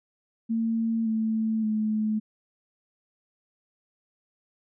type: tone with pitch steps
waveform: sine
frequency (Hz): 226.6 / 221 / 215.6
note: A#3 / A3 / A3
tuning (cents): -49 / +8 / -35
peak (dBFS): -23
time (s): 0.49-2.2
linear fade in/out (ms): 20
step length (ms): 570
effects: none